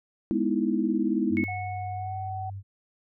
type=chord; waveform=sine; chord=E major seventh; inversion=first; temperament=equal; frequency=207.7 / 246.9 / 311.1 / 329.6 Hz; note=G#3 / B3 / D#4 / E4; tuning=0 / 0 / 0 / 0 cents; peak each=-28 / -28 / -29 / -28 dBFS; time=0.31-1.44 s; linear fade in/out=0 ms
type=tone; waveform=sine; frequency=98 Hz; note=G2; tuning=in tune; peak=-34 dBFS; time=1.29-2.63 s; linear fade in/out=50 ms
type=tone with exponential decay; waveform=sine; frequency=2198 Hz; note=C#7; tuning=15 cents flat; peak=-28 dBFS; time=1.37-2.29 s; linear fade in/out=0 ms; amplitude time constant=200 ms
type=tone with pitch glide; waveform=sine; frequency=733 to 754.5 Hz; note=F#5 to F#5; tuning=-16 to +34 cents; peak=-32 dBFS; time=1.48-2.5 s; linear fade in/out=5 ms; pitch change=+50 cents; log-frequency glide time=1.95-2.15 s
effects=none